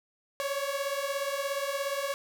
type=beating tone pair; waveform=sawtooth; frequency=549 / 566 Hz; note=C#5 / C#5; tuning=-17 / +36 cents; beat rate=17 Hz; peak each=-29 dBFS; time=0.4-2.14 s; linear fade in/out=0 ms; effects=none